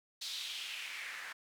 white noise with band-pass filter sweep, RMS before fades -43 dBFS, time 0.21-1.33 s, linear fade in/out 10 ms, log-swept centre 4200 to 1600 Hz, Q 3.1, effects none

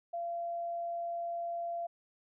sine tone, 685 Hz, F5, 34 cents flat, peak -34 dBFS, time 0.13-1.87 s, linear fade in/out 10 ms, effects none

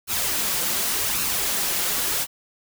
white noise with flanger, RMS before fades -24 dBFS, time 0.07-2.27 s, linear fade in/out 50 ms, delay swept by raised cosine 0.73 to 5.83 ms, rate 0.88 Hz, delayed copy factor +0.5, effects none

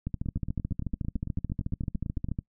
two click trains, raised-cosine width 5 ms, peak -21 / -18 dBFS, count 19 / 33, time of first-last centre 0.26-2.287 / 0.07-2.389 s, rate 8.88 / 13.8 Hz, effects noise-tail reverb RT60 0.1 s tail -23 dB re dry

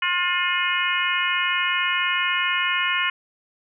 harmonic tone with a mistuned harmonic, 355.7 Hz, F4, 32 cents sharp, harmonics 3 / 4 / 5 / 6 / 7 / 8, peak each -27 / -27 / -27 / -27 / -27 / -27 dBFS, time 0.02-3.1 s, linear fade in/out 5 ms, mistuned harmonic 8, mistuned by +47 cents, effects none

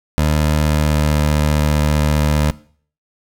20% pulse tone with pitch glide, 76.2 to 75.15 Hz, D#2 to D2, -36 to +40 cents, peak -8 dBFS, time 0.18-2.51 s, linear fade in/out 0 ms, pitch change -24 cents, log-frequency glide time 0.63-1.22 s, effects noise-tail reverb RT60 0.5 s tail -19 dB re dry

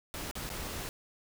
pink noise with dropouts, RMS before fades -39 dBFS, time 0.14-0.89 s, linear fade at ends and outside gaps 0 ms, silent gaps 0.312-0.354 / 0.492-0.501 s, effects none

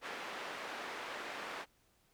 white band-pass noise, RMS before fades -44 dBFS, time 0.01-1.66 s, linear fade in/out 50 ms, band 340 to 1900 Hz, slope 12 dB/octave, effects pink hiss -72 dBFS RMS until 2.13 s

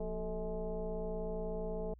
sine tone with frequency modulation, 233.1 Hz, A#3, in tune, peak -35 dBFS, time 0-1.94 s, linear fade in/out 5 ms, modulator 205 Hz, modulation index 2.1, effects added 60 Hz sine -55 dBFS peak until 1.99 s

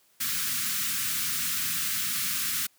white band-stop noise, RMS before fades -29 dBFS, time 0.2-2.67 s, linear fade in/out 10 ms, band 260 to 1200 Hz, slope 48 dB/octave, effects white hiss -64 dBFS RMS until 2.78 s + high-pass 100 Hz 12 dB/octave

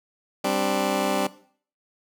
15% pulse chord, G suspended fourth, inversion none, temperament just, 196 / 261.3 / 294 Hz, G3 / C4 / D4, 0 / -2 / +2 cents, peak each -21 dBFS, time 0.44-1.27 s, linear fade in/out 5 ms, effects noise-tail reverb RT60 0.5 s tail -17 dB re dry

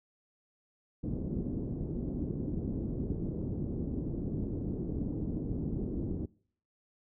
white low-pass noise, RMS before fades -35 dBFS, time 1.03-6.26 s, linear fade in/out 10 ms, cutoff 320 Hz, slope 24 dB/octave, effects noise-tail reverb RT60 0.6 s tail -25 dB re dry

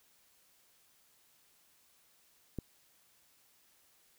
click, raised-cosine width 3 ms, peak -24 dBFS, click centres 2.587 s, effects white hiss -68 dBFS RMS until 4.18 s

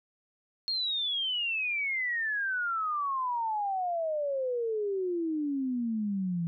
sine exponential sweep, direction down, 4307 to 164.81 Hz, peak -28 dBFS, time 0.68-6.47 s, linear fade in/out 0 ms, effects none

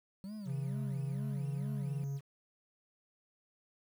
triangle tone with vibrato, 185 Hz, F#3, in tune, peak -39 dBFS, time 0.24-2.04 s, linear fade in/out 0 ms, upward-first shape sine, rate 2.2 Hz, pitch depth 270 cents each way
triangle tone with pitch glide, 135.4 to 138.81 Hz, C#3 to C#3, -40 to +3 cents, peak -33 dBFS, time 0.45-2.21 s, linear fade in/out 50 ms, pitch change +43 cents, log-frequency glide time 1.04-1.38 s
effects 10-bit

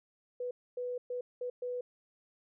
sine tone bursts at uneven times, 493.9 Hz, B4, in tune, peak -34 dBFS, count 5, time 0.4-0.51 / 0.77-0.98 / 1.1-1.21 / 1.41-1.5 / 1.62-1.81 s, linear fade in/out 5 ms, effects none

